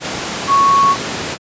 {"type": "tone in noise", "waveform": "sine", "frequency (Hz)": 1108.7, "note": "C#6", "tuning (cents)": 0, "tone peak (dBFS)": -8, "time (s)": [0.47, 0.96], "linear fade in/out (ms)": 50, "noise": "pink", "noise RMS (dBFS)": -21, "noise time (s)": [0, 1.38], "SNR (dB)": 10, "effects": ["high-pass 150 Hz 12 dB/octave", "resampled to 16000 Hz"]}